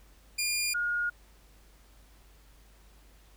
15% pulse / sine tone pair in turn, 2413 / 1431.2 Hz, D7 / F6, +46 / +42 cents, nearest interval major sixth, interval 904 cents, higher first, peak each -21 / -27 dBFS, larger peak first, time 0.38-0.74 / 0.74-1.1 s, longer neither, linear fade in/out 10 ms, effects added 50 Hz sine -56 dBFS peak until 3.36 s + pink hiss -62 dBFS RMS until 3.36 s

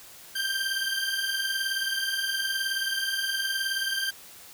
20% pulse beating tone pair, 1568 / 1587 Hz, G6 / G6, 0 / +21 cents, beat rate 19 Hz, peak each -25 dBFS, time 0.35-4.11 s, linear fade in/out 10 ms, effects white hiss -48 dBFS RMS until 4.53 s

